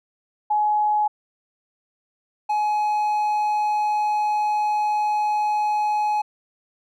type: tone pair in turn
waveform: sine / triangle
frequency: 843 / 843 Hz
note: G#5 / G#5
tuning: +26 / +26 cents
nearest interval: unison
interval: 0 cents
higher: neither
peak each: -17 dBFS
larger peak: neither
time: 0.5-1.08 / 2.49-6.22 s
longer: second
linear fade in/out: 10 ms
effects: none